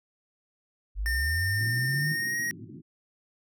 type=linear sweep; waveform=sine; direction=up; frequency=45 to 160 Hz; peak=-27 dBFS; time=0.95-2.16 s; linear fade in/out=50 ms
type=tone with pitch glide; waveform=square; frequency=1813 to 1886.7 Hz; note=A#6 to A#6; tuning=-49 to +20 cents; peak=-28 dBFS; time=1.06-2.51 s; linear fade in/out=0 ms; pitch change=+69 cents; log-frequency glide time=1.98-2.39 s
type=band-pass noise; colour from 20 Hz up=pink; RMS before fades=-44 dBFS; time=1.57-2.82 s; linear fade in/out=20 ms; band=100 to 370 Hz; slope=96 dB/octave
effects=none